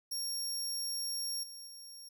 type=tone with level steps; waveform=25% pulse; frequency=5560 Hz; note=F8; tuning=9 cents flat; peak=-30 / -41 / -43 dBFS; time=0.11-2.09 s; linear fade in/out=10 ms; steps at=1.43 / 1.67 s; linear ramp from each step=5 ms; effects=none